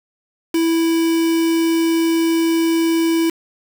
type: tone with quantisation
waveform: triangle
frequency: 329.6 Hz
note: E4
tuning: in tune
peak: -12 dBFS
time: 0.54-3.3 s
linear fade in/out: 5 ms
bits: 4
effects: none